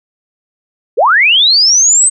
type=linear sweep; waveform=sine; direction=up; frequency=371.3 to 8310 Hz; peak=-5 dBFS; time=0.97-2.1 s; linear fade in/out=20 ms; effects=none